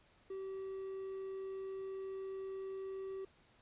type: tone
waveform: triangle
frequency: 384.7 Hz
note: G4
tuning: 33 cents flat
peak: -39 dBFS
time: 0.3-3.25 s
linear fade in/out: 5 ms
effects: pink hiss -68 dBFS RMS until 3.61 s + resampled to 8000 Hz